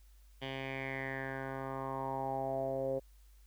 10% pulse tone with low-pass filter sweep, 134 Hz, C3, 42 cents sharp, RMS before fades -38 dBFS, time 0.41-3 s, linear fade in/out 20 ms, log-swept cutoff 3000 to 510 Hz, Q 5.5, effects added 50 Hz sine -57 dBFS peak until 3.46 s + white hiss -71 dBFS RMS until 3.46 s

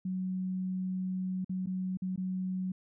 sine tone with dropouts, 185.8 Hz, F#3, 7 cents sharp, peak -31 dBFS, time 0.05-2.72 s, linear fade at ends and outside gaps 5 ms, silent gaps 1.446-1.494 / 1.661-1.67 / 1.972-2.02 / 2.161-2.176 s, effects none

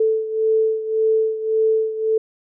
sine beating tone pair, 440 / 441.8 Hz, A4 / A4, 0 / +7 cents, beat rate 1.8 Hz, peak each -17 / -22 dBFS, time 0-2.18 s, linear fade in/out 5 ms, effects none

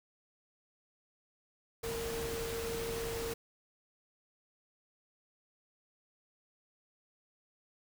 sine tone in noise, 459.5 Hz, A#4, 25 cents flat, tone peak -37 dBFS, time 1.83-3.34 s, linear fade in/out 10 ms, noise pink, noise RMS -41 dBFS, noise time 1.83-3.34 s, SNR +1 dB, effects none

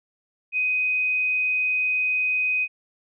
sine tone, 2506 Hz, D#7, 12 cents sharp, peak -20 dBFS, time 0.52-2.68 s, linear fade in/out 50 ms, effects none

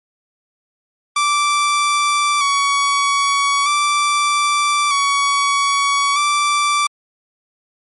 sawtooth tone with vibrato, 1147 Hz, D6, 41 cents flat, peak -10 dBFS, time 1.16-6.87 s, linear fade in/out 5 ms, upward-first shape square, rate 0.4 Hz, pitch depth 33 cents each way, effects MP3 48 kbps

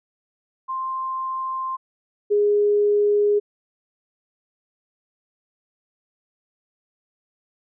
sine tone pair in turn, 1049 / 413.1 Hz, C6 / G#4, +4 / -9 cents, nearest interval octave + major third, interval 1613 cents, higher first, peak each -24 / -15 dBFS, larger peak second, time 0.68-1.77 / 2.3-3.4 s, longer second, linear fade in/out 20 ms, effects none

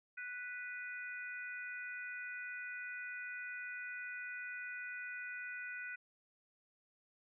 harmonic tone, 493.9 Hz, B4, in tune, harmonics 3 / 4 / 5, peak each -44 / -49 / -49 dBFS, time 0.17-5.96 s, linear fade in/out 10 ms, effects none

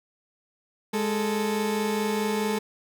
30% pulse tone pair together, 207.7 / 440.1 Hz, G#3 / A4, 0 / 0 cents, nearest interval octave + minor second, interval 1300 cents, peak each -24 / -25 dBFS, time 0.93-2.59 s, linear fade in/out 10 ms, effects none

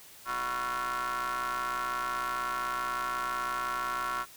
35% pulse ring-modulated tone, 125.8 Hz, B2, 32 cents sharp, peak -26 dBFS, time 0.25-4.26 s, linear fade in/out 50 ms, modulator 1230 Hz, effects white hiss -52 dBFS RMS until 4.36 s

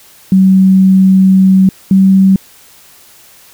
sine tone pair in turn, 189.8 / 191.78 Hz, F#3 / G3, +44 / -38 cents, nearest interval unison, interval 18 cents, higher second, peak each -3 dBFS, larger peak neither, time 0.32-1.69 / 1.91-2.36 s, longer first, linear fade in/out 2 ms, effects white hiss -41 dBFS RMS until 3.53 s

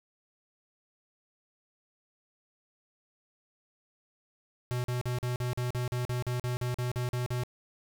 square tone bursts, 123.7 Hz, B2, 3 cents sharp, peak -30 dBFS, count 16, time 4.71-7.435 s, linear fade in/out 0 ms, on 130 ms, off 43 ms, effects none

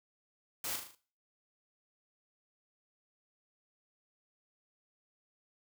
white noise with echo, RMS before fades -38 dBFS, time 0.64-0.76 s, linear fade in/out 2 ms, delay 38 ms, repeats 5, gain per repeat -5 dB, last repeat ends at 0.95 s, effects noise-tail reverb RT60 0.4 s tail -17 dB re dry

